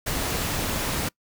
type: noise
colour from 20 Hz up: pink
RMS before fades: -27 dBFS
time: 0.06-1.09 s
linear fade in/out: 10 ms
effects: noise-tail reverb RT60 0.1 s tail -24 dB re dry